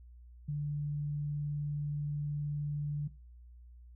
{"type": "tone", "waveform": "sine", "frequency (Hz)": 146.83, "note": "D3", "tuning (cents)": 0, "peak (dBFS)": -32, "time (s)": [0.48, 3.08], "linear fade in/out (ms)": 10, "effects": ["noise-tail reverb RT60 0.3 s tail -17 dB re dry", "added 60 Hz sine -51 dBFS peak until 3.95 s"]}